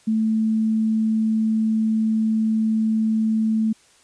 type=tone; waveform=sine; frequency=220 Hz; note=A3; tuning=in tune; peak=-17 dBFS; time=0.07-3.73 s; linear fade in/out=10 ms; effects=white hiss -55 dBFS RMS until 4.03 s + resampled to 22050 Hz